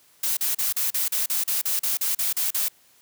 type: noise bursts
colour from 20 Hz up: blue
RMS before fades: -24 dBFS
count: 14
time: 0.23-2.684 s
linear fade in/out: 5 ms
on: 140 ms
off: 38 ms
effects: white hiss -58 dBFS RMS until 3.01 s + high-pass 60 Hz 12 dB/octave